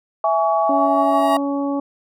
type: chord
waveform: sine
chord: C# minor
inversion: first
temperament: equal with one note detuned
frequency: 659.3 / 830.6 / 1129.4 Hz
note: E5 / G#5 / C#6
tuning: 0 / 0 / +32 cents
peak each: -18 / -19 / -21 dBFS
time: 0.24-1.37 s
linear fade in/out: 2 ms
type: tone with exponential growth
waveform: 15% pulse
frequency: 947 Hz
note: A#5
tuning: 27 cents sharp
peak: -19 dBFS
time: 0.58-1.37 s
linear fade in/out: 5 ms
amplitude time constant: 170 ms
type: harmonic tone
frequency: 280.9 Hz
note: C#4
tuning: 23 cents sharp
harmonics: 1 / 2 / 3 / 4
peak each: -20 / -26 / -30 / -32 dBFS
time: 0.69-1.8 s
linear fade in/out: 5 ms
effects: none